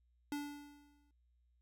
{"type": "tone with exponential decay", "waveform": "square", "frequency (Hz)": 290, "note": "D4", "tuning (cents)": -22, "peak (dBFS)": -37, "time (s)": [0.32, 1.11], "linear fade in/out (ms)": 1, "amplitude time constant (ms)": 170, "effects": ["added 60 Hz sine -70 dBFS peak until 1.61 s"]}